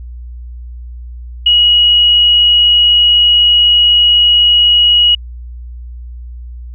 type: tone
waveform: sine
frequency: 2904 Hz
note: F#7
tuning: 33 cents flat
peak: -5 dBFS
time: 1.46-5.15 s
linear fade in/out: 5 ms
effects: added 60 Hz sine -25 dBFS peak until 6.74 s